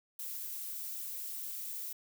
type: noise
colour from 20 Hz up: violet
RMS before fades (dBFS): -41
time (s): 0.19-1.93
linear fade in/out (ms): 5
effects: none